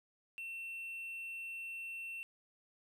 triangle tone, 2700 Hz, E7, 41 cents sharp, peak -40 dBFS, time 0.38-2.23 s, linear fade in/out 0 ms, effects none

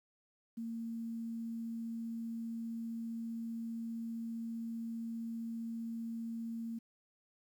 sine tone with quantisation, 228.8 Hz, A#3, 32 cents flat, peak -38 dBFS, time 0.57-6.79 s, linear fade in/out 10 ms, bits 11, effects none

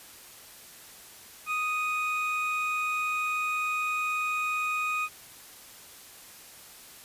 triangle tone pair together, 1244.5 / 2489 Hz, D#6 / D#7, 0 / 0 cents, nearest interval octave, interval 1200 cents, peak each -28 dBFS, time 1.46-5.09 s, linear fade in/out 50 ms, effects white hiss -49 dBFS RMS until 7.04 s + resampled to 32000 Hz

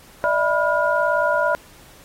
sine tone cluster, 594 / 652 / 984 / 1423 Hz, D5 / E5 / B5 / F6, +20 / -19 / -7 / +32 cents, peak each -21 / -23 / -22 / -22 dBFS, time 0.24-1.55 s, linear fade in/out 0 ms, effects pink hiss -48 dBFS RMS until 2.04 s + AAC 48 kbps

